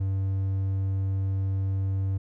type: tone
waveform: triangle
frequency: 96.5 Hz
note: G2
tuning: 27 cents flat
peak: -22 dBFS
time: 0-2.18 s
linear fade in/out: 10 ms
effects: none